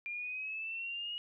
sine exponential sweep, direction up, 2389 to 2898 Hz, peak -37 dBFS, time 0.06-1.18 s, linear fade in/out 0 ms, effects none

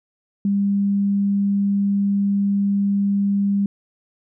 sine tone, 200 Hz, G3, 35 cents sharp, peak -16 dBFS, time 0.45-3.66 s, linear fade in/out 2 ms, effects none

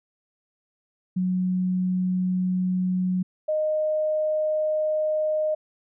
sine tone pair in turn, 183.5 / 617.2 Hz, F#3 / D#5, -14 / -14 cents, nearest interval octave + major sixth, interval 2100 cents, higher second, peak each -21 dBFS, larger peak neither, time 1.16-3.23 / 3.48-5.55 s, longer neither, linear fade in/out 10 ms, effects none

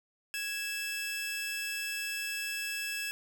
sawtooth tone pair together, 1661.2 / 2637 Hz, G#6 / E7, 0 / 0 cents, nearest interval minor sixth, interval 800 cents, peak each -35 / -32 dBFS, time 0.34-3.11 s, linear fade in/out 0 ms, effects none

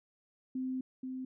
sine tone pair in turn, 258.7 / 258.7 Hz, C4 / C4, -19 / -19 cents, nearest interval unison, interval 0 cents, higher neither, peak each -33 / -37 dBFS, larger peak first, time 0.55-0.81 / 1.03-1.25 s, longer first, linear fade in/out 5 ms, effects none

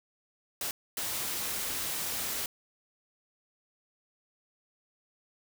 white noise bursts at uneven times, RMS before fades -34 dBFS, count 2, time 0.61-0.71 / 0.97-2.46 s, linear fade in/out 2 ms, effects none

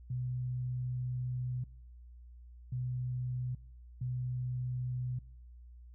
sine tone bursts at uneven times, 125.5 Hz, B2, 28 cents sharp, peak -33 dBFS, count 3, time 0.1-1.64 / 2.72-3.55 / 4.01-5.19 s, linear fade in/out 5 ms, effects noise-tail reverb RT60 0.8 s tail -25 dB re dry + added 60 Hz sine -50 dBFS peak until 5.94 s

